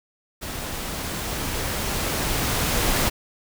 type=noise with level ramp; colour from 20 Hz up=pink; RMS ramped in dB=-32 to -21 dBFS; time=0.41-3.1 s; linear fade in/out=20 ms; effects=none